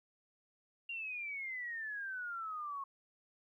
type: exponential sweep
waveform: sine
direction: down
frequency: 2794 to 1086 Hz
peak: -39 dBFS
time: 0.89-2.84 s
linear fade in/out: 5 ms
effects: 13-bit

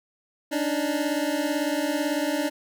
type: beating tone pair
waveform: 25% pulse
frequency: 286.5 / 304.5 Hz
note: D4 / D#4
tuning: -43 / -37 cents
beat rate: 18 Hz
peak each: -23 dBFS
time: 0.51-2.5 s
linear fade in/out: 20 ms
effects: none

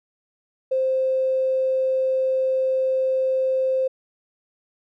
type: tone with tanh clipping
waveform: triangle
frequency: 523.3 Hz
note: C5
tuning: in tune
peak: -18 dBFS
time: 0.71-3.88 s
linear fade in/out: 10 ms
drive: 3 dB
effects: none

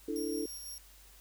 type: chord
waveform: sine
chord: D suspended second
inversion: none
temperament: just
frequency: 293.7 / 330.4 / 440.5 Hz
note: D4 / E4 / A4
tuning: 0 / +4 / +2 cents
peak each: -37 dBFS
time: 0.08-0.46 s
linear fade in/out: 5 ms
type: tone with tremolo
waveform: 15% pulse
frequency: 5588 Hz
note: F8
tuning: in tune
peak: -36 dBFS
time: 0.16-0.78 s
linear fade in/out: 0 ms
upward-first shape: square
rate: 6 Hz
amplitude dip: 25%
effects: added 50 Hz sine -58 dBFS peak until 1.2 s + white hiss -59 dBFS RMS until 1.2 s

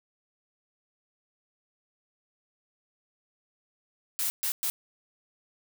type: noise bursts at uneven times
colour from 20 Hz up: blue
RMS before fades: -29 dBFS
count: 3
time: 4.19-4.3 / 4.43-4.52 / 4.63-4.7 s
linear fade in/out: 0 ms
effects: none

